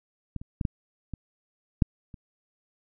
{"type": "clicks", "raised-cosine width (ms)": 5, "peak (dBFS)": [-20, -28, -14, -13, -22, -6, -30], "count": 7, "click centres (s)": [0.363, 0.415, 0.612, 0.652, 1.137, 1.822, 2.142], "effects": []}